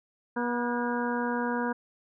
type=harmonic tone with a mistuned harmonic; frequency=241.3 Hz; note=B3; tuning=40 cents flat; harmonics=1 / 2 / 3 / 4 / 5 / 6 / 7; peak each=-30 / -33 / -40 / -33 / -43 / -37 / -38 dBFS; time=0.36-1.73 s; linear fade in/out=10 ms; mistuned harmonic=7; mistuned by=-66 cents; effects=none